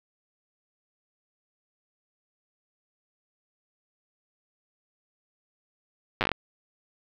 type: slowing click train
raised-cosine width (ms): 0.3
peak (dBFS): -8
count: 8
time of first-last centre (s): 6.21-6.317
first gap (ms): 8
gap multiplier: 1.21
effects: low-pass 4000 Hz 12 dB/octave + 8-bit